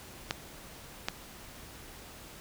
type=clicks; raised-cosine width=0.2 ms; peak=-12 dBFS; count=2; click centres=0.309 / 1.085 s; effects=pink hiss -49 dBFS RMS until 2.4 s